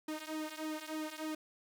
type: tone with flanger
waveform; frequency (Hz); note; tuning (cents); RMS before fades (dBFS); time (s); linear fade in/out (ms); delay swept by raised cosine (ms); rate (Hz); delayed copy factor
sawtooth; 310.9; D#4; -1; -41; 0.08-1.35; 5; 1.8 to 3.4; 3.3; -0.85
effects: none